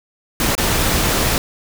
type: noise with dropouts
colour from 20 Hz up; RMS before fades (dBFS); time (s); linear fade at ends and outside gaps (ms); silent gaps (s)
pink; -17; 0.4-1.38; 1; 0.552-0.579
effects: none